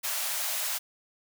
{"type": "high-pass noise", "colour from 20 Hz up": "white", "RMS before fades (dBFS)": -31, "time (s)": [0.03, 0.79], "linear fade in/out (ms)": 20, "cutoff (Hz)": 560, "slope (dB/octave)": 96, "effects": []}